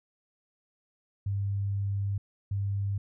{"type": "tone pair in turn", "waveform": "sine", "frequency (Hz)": [99.6, 99.6], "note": ["G2", "G2"], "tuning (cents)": [28, 28], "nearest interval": "unison", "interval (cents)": 0, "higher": "neither", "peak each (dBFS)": -27, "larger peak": "neither", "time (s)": [[1.26, 2.18], [2.51, 2.98]], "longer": "first", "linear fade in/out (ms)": 5, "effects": []}